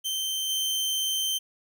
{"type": "tone with level steps", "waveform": "sawtooth", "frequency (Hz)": 3111, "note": "G7", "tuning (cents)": -14, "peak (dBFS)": [-24, -22], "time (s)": [0.04, 1.39], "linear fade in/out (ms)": 20, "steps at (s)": 0.49, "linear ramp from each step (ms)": 5, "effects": []}